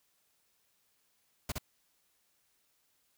pink noise with echo, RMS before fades -35 dBFS, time 1.49-1.52 s, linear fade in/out 5 ms, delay 64 ms, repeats 1, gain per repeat -2 dB, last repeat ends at 1.584 s, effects white hiss -74 dBFS RMS until 3.17 s

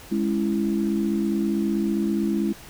sine chord, C# minor, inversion second, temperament just, 207.9 / 277.2 / 332.6 Hz, G#3 / C#4 / E4, +2 / 0 / +16 cents, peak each -23 / -29 / -25 dBFS, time 0.11-2.53 s, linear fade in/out 10 ms, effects pink hiss -44 dBFS RMS until 2.69 s

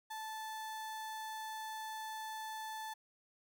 35% pulse tone, 875 Hz, A5, 10 cents flat, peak -40 dBFS, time 0.1-2.94 s, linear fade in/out 10 ms, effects none

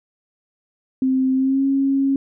sine tone with pitch glide, 261.6 to 272.9 Hz, C4 to C#4, 0 to -27 cents, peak -15 dBFS, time 1.02-2.16 s, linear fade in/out 2 ms, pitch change +73 cents, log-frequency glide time 1.34-1.65 s, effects none

